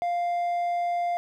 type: tone with hard clipping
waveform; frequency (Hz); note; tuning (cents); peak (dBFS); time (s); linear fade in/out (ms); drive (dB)
sine; 698.5; F5; 0; -25; 0.02-1.17; 0; 3
effects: none